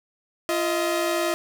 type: tone pair together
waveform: sawtooth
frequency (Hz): 344.3 / 630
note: F4 / D#5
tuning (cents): -25 / +21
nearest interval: minor seventh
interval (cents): 1046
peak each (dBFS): -21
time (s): 0.49-1.34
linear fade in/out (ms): 0
effects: none